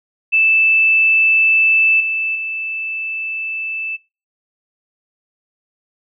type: tone with level steps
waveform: sine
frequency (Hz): 2637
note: E7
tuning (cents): 0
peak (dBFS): -10 / -17 / -21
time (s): 0.32-3.97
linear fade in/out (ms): 20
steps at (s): 2 / 2.35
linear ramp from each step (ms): 5
effects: noise-tail reverb RT60 0.3 s tail -23 dB re dry